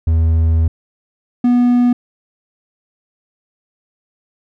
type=tone pair in turn; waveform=triangle; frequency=81.2 / 244.2 Hz; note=E2 / B3; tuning=-26 / -19 cents; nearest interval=octave + perfect fifth; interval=1907 cents; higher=second; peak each=-8 / -7 dBFS; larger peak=second; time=0.07-0.68 / 1.44-1.93 s; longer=first; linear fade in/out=5 ms; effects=none